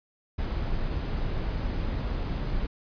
brown noise, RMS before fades -29 dBFS, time 0.38-2.67 s, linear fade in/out 10 ms, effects resampled to 11025 Hz

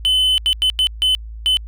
triangle tone bursts at uneven times, 3032 Hz, F#7, 42 cents sharp, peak -11 dBFS, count 6, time 0.05-0.38 / 0.46-0.53 / 0.62-0.7 / 0.79-0.87 / 1.02-1.15 / 1.46-1.57 s, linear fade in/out 0 ms, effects added 55 Hz sine -29 dBFS peak until 1.67 s

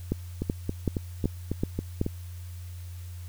two click trains, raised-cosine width 3 ms, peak -15 / -12 dBFS, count 7 / 6, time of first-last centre 0.42-2.064 / 0.12-2.014 s, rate 3.65 / 2.64 Hz, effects added 88 Hz sine -37 dBFS peak until 3.28 s + white hiss -54 dBFS RMS until 3.28 s

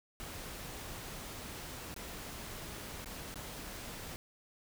pink noise with dropouts, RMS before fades -45 dBFS, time 0.2-4.16 s, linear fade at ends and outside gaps 0 ms, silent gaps 1.942-1.963 / 3.045-3.059 / 3.342-3.357 s, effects none

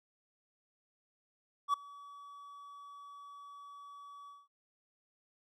triangle tone with ADSR envelope, 1140 Hz, C#6, 48 cents sharp, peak -23 dBFS, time 1.68-4.48 s, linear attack 56 ms, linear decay 6 ms, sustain -24 dB, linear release 200 ms, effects none

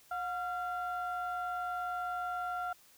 sine tone pair together, 720.9 / 1377 Hz, F#5 / F6, -45 / -25 cents, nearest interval major seventh, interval 1120 cents, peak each -35 / -36 dBFS, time 0.11-2.73 s, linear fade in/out 5 ms, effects tanh soft clip ceiling -29 dBFS + white hiss -62 dBFS RMS until 2.97 s

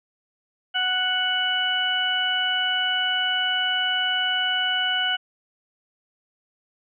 harmonic tone, 740 Hz, F#5, in tune, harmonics 1 / 2 / 3 / 4, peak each -30 / -25 / -34 / -23 dBFS, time 0.74-5.17 s, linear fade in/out 20 ms, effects none

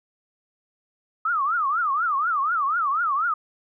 sine tone with vibrato, 1244 Hz, D#6, 1 cent flat, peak -20 dBFS, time 1.25-3.34 s, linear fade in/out 5 ms, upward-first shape triangle, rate 4.1 Hz, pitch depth 280 cents each way, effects none

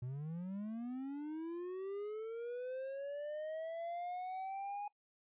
triangle linear sweep, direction up, 120.2 to 828 Hz, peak -38 dBFS, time 0.02-4.88 s, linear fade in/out 5 ms, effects noise-tail reverb RT60 0.1 s tail -19 dB re dry + resampled to 8000 Hz

